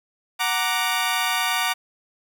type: chord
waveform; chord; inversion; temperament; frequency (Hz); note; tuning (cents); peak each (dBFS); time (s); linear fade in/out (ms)
15% pulse; Gb augmented; none; equal; 740 / 932.3 / 1174.7; Gb5 / Bb5 / D6; 0 / 0 / 0; -19; 0.39-1.74; 20
effects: none